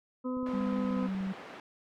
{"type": "harmonic tone", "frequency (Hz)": 253.7, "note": "B3", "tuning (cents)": 47, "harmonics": [1, 2, 4, 5], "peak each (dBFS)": [-32, -38, -44, -46], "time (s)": [0.24, 1.08], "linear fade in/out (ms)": 20}
{"type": "click train", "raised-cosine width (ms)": 3, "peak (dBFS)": -37, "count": 16, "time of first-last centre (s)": [0.37, 1.268], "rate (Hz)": 16.7}
{"type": "band-pass noise", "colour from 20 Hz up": "pink", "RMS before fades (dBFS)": -47, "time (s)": [0.46, 1.6], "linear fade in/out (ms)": 2, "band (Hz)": [290, 2300], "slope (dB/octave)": 12}
{"type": "tone with pitch glide", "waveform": "sine", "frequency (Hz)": [200.5, 191.22], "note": ["G3", "G3"], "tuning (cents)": [39, -43], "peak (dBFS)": -31, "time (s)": [0.53, 1.33], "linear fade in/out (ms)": 10, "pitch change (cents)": -82, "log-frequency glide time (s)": [0.8, 1.06]}
{"effects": []}